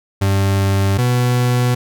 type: tone pair in turn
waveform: 40% pulse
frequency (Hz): 98 / 123.47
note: G2 / B2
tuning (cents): 0 / 0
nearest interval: major third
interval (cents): 400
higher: second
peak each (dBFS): -12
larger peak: neither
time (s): 0.21-0.98 / 0.98-1.75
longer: neither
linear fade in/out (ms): 10
effects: none